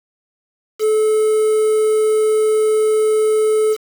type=tone with quantisation; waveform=triangle; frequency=432.2 Hz; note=A4; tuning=31 cents flat; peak=-10 dBFS; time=0.79-3.77 s; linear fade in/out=50 ms; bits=5; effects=none